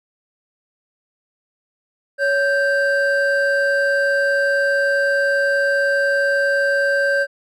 triangle tone pair together, 559.4 / 1568 Hz, C#5 / G6, +16 / 0 cents, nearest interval octave + tritone, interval 1784 cents, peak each -16 dBFS, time 2.18-7.27 s, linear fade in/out 50 ms, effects none

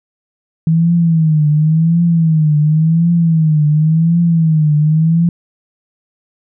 sine tone with vibrato, 159.9 Hz, D#3, 48 cents sharp, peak -8 dBFS, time 0.67-5.29 s, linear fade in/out 2 ms, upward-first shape triangle, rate 0.92 Hz, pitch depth 130 cents each way, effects none

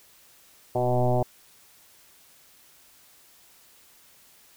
sine tone with frequency modulation, 371.2 Hz, F#4, 6 cents sharp, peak -20 dBFS, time 0.75-1.23 s, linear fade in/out 5 ms, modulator 124 Hz, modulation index 3.3, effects white hiss -56 dBFS RMS until 4.56 s

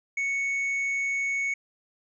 sine tone with tanh clipping, 2217 Hz, C#7, in tune, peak -26 dBFS, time 0.17-1.54 s, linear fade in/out 5 ms, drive 4 dB, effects resampled to 22050 Hz

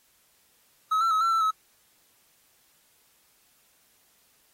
triangle tone with pitch steps, 1281 / 1344 / 1281 / 1348 / 1331 / 1287 Hz, E6 / E6 / E6 / E6 / E6 / E6, -50 / +33 / -50 / +38 / +16 / -42 cents, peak -19 dBFS, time 0.91-1.51 s, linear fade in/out 10 ms, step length 100 ms, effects white hiss -64 dBFS RMS until 4.53 s + AAC 48 kbps

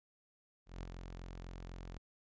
sawtooth tone with ADSR envelope, 44 Hz, F1, 14 cents sharp, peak -37 dBFS, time 0.66-1.98 s, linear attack 170 ms, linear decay 8 ms, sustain -5 dB, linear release 7 ms, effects resampled to 16000 Hz

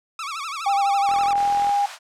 sawtooth tone with vibrato, 1218 Hz, D#6, 37 cents flat, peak -24 dBFS, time 0.19-1.33 s, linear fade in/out 2 ms, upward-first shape sine, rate 12 Hz, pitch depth 180 cents each way
sine tone with pitch glide, 798 to 810.1 Hz, G5 to G#5, +31 to -43 cents, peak -17 dBFS, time 0.66-1.86 s, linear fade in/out 5 ms, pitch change +26 cents, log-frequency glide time 1.01-1.52 s
click train, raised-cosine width 0.5 ms, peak -19 dBFS, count 26, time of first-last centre 1.09-1.694 s, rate 41.4 Hz
pink high-pass noise, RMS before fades -37 dBFS, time 1.34-1.99 s, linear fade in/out 50 ms, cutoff 670 Hz, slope 48 dB/octave
effects low-pass 8000 Hz 12 dB/octave

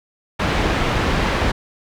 pink low-pass noise, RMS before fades -19 dBFS, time 0.39-1.52 s, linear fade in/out 10 ms, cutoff 2900 Hz, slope 12 dB/octave, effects none

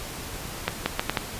accelerating click train, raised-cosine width 0.3 ms, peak -6 dBFS, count 5, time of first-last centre 0.68-1.172 s, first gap 180 ms, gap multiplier 0.75, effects pink hiss -36 dBFS RMS until 1.39 s + resampled to 32000 Hz

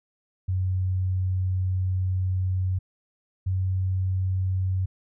sine tone pair in turn, 92.9 / 93.65 Hz, F#2 / F#2, +7 / +21 cents, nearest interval unison, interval 14 cents, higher second, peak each -22 dBFS, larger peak neither, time 0.48-2.79 / 3.46-4.86 s, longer first, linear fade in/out 10 ms, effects none

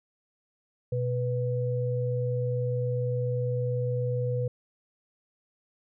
sine tone pair together, 123.47 / 493.9 Hz, B2 / B4, 0 / 0 cents, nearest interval 2 octaves, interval 2400 cents, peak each -27 / -30 dBFS, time 0.92-4.48 s, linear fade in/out 5 ms, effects none

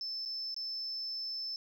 sine tone with dropouts, 5274 Hz, E8, in tune, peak -35 dBFS, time 0.01-1.56 s, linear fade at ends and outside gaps 1 ms, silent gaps 0.252-0.258 / 0.544-0.564 s, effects tanh soft clip ceiling -31 dBFS + 12-bit

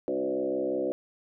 sine tone with frequency modulation, 435 Hz, A4, 20 cents flat, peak -26 dBFS, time 0.08-0.92 s, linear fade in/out 0 ms, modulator 65.7 Hz, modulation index 2.4, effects none

